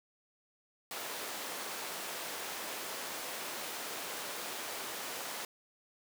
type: high-pass noise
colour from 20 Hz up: pink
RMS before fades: -41 dBFS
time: 0.91-5.45 s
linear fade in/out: 2 ms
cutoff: 440 Hz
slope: 12 dB/octave
effects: none